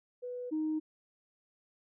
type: tone pair in turn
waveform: sine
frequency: 493.9 / 311.1 Hz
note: B4 / D#4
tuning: 0 / 0 cents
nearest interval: minor sixth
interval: 800 cents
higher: first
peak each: -37 / -29 dBFS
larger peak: second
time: 0.22-0.51 / 0.51-0.8 s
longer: neither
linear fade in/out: 20 ms
effects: tanh soft clip ceiling -26 dBFS